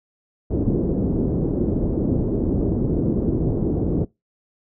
white low-pass noise, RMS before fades -21 dBFS, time 0.5-4.05 s, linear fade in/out 10 ms, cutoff 370 Hz, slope 24 dB/octave, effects noise-tail reverb RT60 0.2 s tail -23 dB re dry

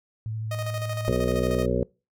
sine tone with vibrato, 110 Hz, A2, in tune, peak -28 dBFS, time 0.26-1.11 s, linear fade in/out 0 ms, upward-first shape sine, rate 13 Hz, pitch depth 18 cents each way
sawtooth tone with tremolo, 622.3 Hz, D#5, in tune, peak -26 dBFS, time 0.51-1.66 s, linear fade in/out 5 ms, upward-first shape square, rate 13 Hz, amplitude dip 55%
harmonic tone, 61.6 Hz, B1, 4 cents flat, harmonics 1 / 2 / 3 / 4 / 6 / 7 / 8 / 9, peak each -30 / -30 / -30 / -30 / -30 / -30 / -30 / -30 dBFS, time 1.08-1.83 s, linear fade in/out 0 ms
effects noise-tail reverb RT60 0.3 s tail -25 dB re dry

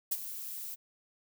violet noise with ADSR envelope, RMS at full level -29 dBFS, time 0.11-0.76 s, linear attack 12 ms, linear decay 35 ms, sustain -12 dB, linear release 26 ms, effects none

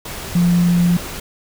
sine tone in noise, 174.61 Hz, F3, in tune, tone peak -11 dBFS, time 0.35-0.97 s, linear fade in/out 5 ms, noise pink, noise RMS -29 dBFS, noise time 0.05-1.2 s, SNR +15 dB, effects none

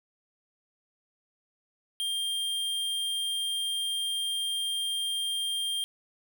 square tone, 3196 Hz, G7, 33 cents sharp, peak -29 dBFS, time 2-5.84 s, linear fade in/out 0 ms, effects none

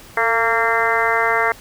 harmonic tone with a mistuned harmonic, 229.1 Hz, A#3, 30 cents flat, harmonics 2 / 3 / 4 / 5 / 6 / 7 / 8 / 9, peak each -23 / -23 / -23 / -23 / -23 / -23 / -23 / -23 dBFS, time 0.17-1.52 s, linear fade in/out 2 ms, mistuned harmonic 2, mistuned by -29 cents, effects pink hiss -42 dBFS RMS until 1.6 s

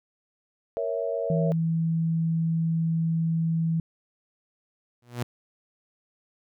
sine chord, A# diminished, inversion none, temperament equal, 466.2 / 554.4 / 659.3 Hz, A#4 / C#5 / E5, 0 / 0 / 0 cents, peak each -30 dBFS, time 0.77-1.52 s, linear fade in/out 0 ms
sine tone, 163.7 Hz, E3, 12 cents flat, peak -22 dBFS, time 1.3-3.8 s, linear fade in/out 2 ms
sawtooth tone with exponential growth, 120.9 Hz, B2, 36 cents flat, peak -20 dBFS, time 5.02-5.23 s, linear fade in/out 5 ms, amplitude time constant 44 ms
effects none

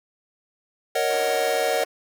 square chord, D# minor seventh, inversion second, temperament equal, 466.2 / 554.4 / 622.3 / 740 Hz, A#4 / C#5 / D#5 / F#5, 0 / 0 / 0 / 0 cents, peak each -27 dBFS, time 0.95-1.84 s, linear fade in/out 5 ms
10% pulse tone with vibrato, 329.6 Hz, E4, in tune, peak -29 dBFS, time 1.1-1.85 s, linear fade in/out 5 ms, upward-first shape triangle, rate 15 Hz, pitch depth 280 cents each way
effects none

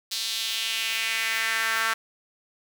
sawtooth tone with high-pass filter sweep, 224.4 Hz, A3, 34 cents sharp, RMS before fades -27 dBFS, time 0.11-1.94 s, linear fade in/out 10 ms, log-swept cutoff 4200 to 1400 Hz, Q 2.5, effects none

